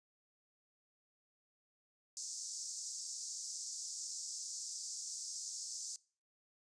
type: band-pass noise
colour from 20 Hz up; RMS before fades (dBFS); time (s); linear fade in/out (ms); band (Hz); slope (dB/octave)
white; -45; 2.17-5.96; 0; 5000 to 7800; 48
effects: noise-tail reverb RT60 0.4 s tail -22 dB re dry + resampled to 22050 Hz